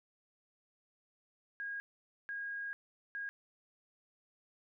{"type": "tone bursts at uneven times", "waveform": "sine", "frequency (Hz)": 1634, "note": "G#6", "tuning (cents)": -29, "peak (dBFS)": -38, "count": 3, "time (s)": [[1.6, 1.8], [2.29, 2.73], [3.15, 3.29]], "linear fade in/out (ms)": 0, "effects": []}